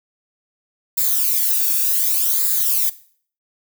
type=noise with flanger; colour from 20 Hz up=violet; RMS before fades=-18 dBFS; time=0.97-2.9 s; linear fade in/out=10 ms; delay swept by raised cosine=0.34 to 1 ms; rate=0.67 Hz; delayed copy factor=-0.7; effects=noise-tail reverb RT60 0.5 s tail -17 dB re dry